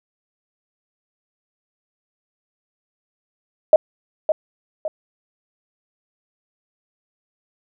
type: tone with echo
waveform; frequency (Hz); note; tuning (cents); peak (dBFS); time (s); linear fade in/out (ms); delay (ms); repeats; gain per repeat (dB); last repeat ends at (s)
sine; 622.3; D#5; 0; -5; 3.73-3.76; 2; 560; 2; -8; 4.88
effects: none